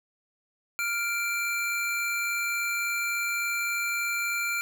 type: tone pair together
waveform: square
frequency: 1396.7 / 2349 Hz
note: F6 / D7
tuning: 0 / 0 cents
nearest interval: major sixth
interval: 900 cents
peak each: -32 / -29 dBFS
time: 0.79-4.61 s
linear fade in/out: 0 ms
effects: none